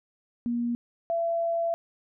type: tone pair in turn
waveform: sine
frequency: 237.9 / 672.9 Hz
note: A#3 / E5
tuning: +35 / +35 cents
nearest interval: octave + tritone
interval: 1800 cents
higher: second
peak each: -25 / -24 dBFS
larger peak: second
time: 0.46-0.75 / 1.1-1.74 s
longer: second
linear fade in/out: 0 ms
effects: none